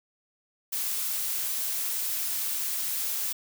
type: noise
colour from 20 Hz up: blue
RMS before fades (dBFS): -30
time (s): 0.72-3.33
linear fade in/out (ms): 10
effects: none

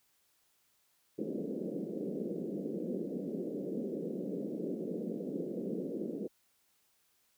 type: band-pass noise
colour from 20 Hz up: pink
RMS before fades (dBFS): -38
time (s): 1.18-6.28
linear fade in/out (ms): 10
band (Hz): 180 to 510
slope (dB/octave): 48
effects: white hiss -73 dBFS RMS until 7.37 s

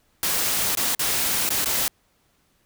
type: noise with dropouts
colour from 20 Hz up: white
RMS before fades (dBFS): -23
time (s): 0.23-1.88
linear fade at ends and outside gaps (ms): 1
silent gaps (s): 0.751-0.772 / 0.95-0.993 / 1.491-1.504 / 1.645-1.658
effects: pink hiss -65 dBFS RMS until 2.65 s

